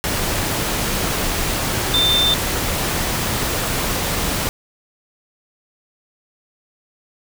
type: tone in noise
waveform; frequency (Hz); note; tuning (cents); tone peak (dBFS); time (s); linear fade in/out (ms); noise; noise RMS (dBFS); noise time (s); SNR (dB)
sine; 3577; A7; +28; -14; 1.94-2.34; 0; pink; -21; 0.04-4.49; +4
effects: none